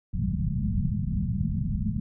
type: low-pass noise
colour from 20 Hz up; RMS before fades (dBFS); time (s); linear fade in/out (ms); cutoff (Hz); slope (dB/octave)
white; -27; 0.13-2; 5; 220; 96
effects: none